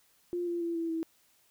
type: tone with pitch steps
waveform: sine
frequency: 350.8 / 344.4 / 338.1 / 331.9 / 325.8 Hz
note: F4 / F4 / E4 / E4 / E4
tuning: +8 / -24 / +44 / +12 / -20 cents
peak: -30 dBFS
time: 0.33-1.03 s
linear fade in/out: 0 ms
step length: 140 ms
effects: white hiss -67 dBFS RMS until 1.5 s